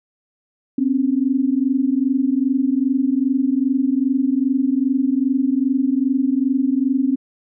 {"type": "tone pair together", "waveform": "sine", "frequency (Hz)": [255.4, 277.9], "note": ["C4", "C#4"], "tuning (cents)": [-42, 4], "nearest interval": "minor second", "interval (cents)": 146, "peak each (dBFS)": -18, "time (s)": [0.78, 7.16], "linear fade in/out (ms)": 5, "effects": []}